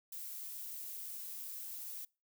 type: noise with high-pass filter sweep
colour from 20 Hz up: violet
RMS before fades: -45 dBFS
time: 0.12-2.05 s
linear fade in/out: 5 ms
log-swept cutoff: 220 to 630 Hz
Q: 3
effects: noise-tail reverb RT60 0.3 s tail -25 dB re dry